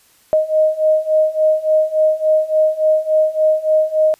sine beating tone pair, 621 / 624.5 Hz, D#5 / D#5, -3 / +6 cents, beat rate 3.5 Hz, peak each -16 / -14 dBFS, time 0.33-4.14 s, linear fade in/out 0 ms, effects white hiss -53 dBFS RMS until 4.19 s + resampled to 32000 Hz

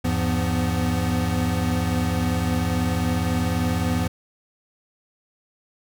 square tone cluster, 82 / 102.1 / 171.9 / 249.6 Hz, E2 / G#2 / F3 / B3, -9 / -29 / -27 / +19 cents, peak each -27 dBFS, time 0.04-4.08 s, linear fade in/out 10 ms, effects none

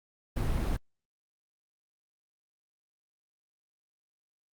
brown noise, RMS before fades -29 dBFS, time 0.36-0.77 s, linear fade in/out 10 ms, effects Opus 32 kbps

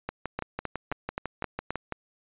two click trains, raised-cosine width 0.5 ms, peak -15 / -16 dBFS, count 6 / 12, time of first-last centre 0.39-1.706 / 0.09-1.923 s, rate 3.8 / 6 Hz, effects resampled to 8000 Hz

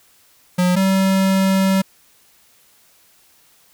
square tone pair in turn, 180 / 191.81 Hz, F#3 / G3, -47 / -37 cents, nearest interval minor second, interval 110 cents, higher second, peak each -14 dBFS, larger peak neither, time 0.58-0.76 / 0.76-1.82 s, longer second, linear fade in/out 10 ms, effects white hiss -54 dBFS RMS until 3.73 s

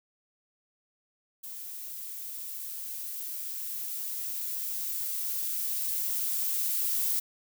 violet noise with level ramp, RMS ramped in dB -41 to -28 dBFS, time 1.43-7.2 s, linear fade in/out 10 ms, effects none

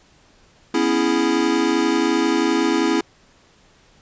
square chord, C# minor seventh, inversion third, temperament equal, 246.9 / 277.2 / 329.6 / 415.3 Hz, B3 / C#4 / E4 / G#4, 0 / 0 / 0 / 0 cents, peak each -25 / -23 / -20 / -25 dBFS, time 0.74-3.01 s, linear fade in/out 5 ms, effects pink hiss -54 dBFS RMS until 4.01 s + resampled to 16000 Hz

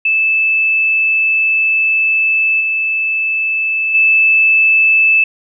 sine tone with level steps, 2626 Hz, E7, 7 cents flat, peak -10 / -13 / -7 dBFS, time 0.05-5.24 s, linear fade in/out 5 ms, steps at 2.6 / 3.94 s, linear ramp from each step 10 ms, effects none

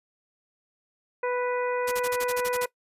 harmonic tone, 493.9 Hz, B4, in tune, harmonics 1 / 2 / 3 / 4 / 5, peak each -26 / -32 / -36 / -38 / -40 dBFS, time 1.23-2.66 s, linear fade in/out 5 ms
white noise bursts, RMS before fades -32 dBFS, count 10, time 1.87-2.654 s, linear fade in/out 10 ms, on 46 ms, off 36 ms
effects noise-tail reverb RT60 0.1 s tail -20 dB re dry + resampled to 32000 Hz

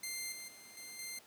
10% pulse tone with level steps, 2093 Hz, C7, in tune, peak -30 / -36 / -45 / -38 / -33 dBFS, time 0.03-1.19 s, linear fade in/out 5 ms, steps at 0.32 / 0.48 / 0.77 / 0.99 s, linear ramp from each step 2 ms, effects pink hiss -60 dBFS RMS until 1.26 s + high-pass 200 Hz 12 dB/octave

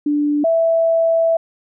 sine tone pair in turn, 293.7 / 659.3 Hz, D4 / E5, 0 / 0 cents, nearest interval octave + major second, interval 1400 cents, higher second, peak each -14 / -12 dBFS, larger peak second, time 0.06-0.44 / 0.44-1.37 s, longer second, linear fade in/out 5 ms, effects none

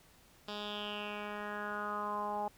10% pulse tone with low-pass filter sweep, 207.7 Hz, G#3, in tune, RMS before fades -39 dBFS, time 0.48-2.48 s, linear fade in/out 2 ms, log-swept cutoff 4200 to 810 Hz, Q 5.1, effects pink hiss -63 dBFS RMS until 2.57 s

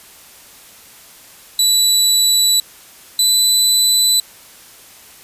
25% pulse tone pair in turn, 3951 / 3990 Hz, B7 / B7, 0 / +17 cents, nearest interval unison, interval 17 cents, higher second, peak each -7 dBFS, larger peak neither, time 1.59-2.6 / 3.19-4.2 s, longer neither, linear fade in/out 2 ms, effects white hiss -42 dBFS RMS until 5.23 s + resampled to 32000 Hz

